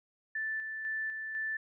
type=tone with tremolo; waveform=sine; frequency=1760 Hz; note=A6; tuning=in tune; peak=-32 dBFS; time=0.35-1.57 s; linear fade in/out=5 ms; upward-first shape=square; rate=2 Hz; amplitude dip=40%; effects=none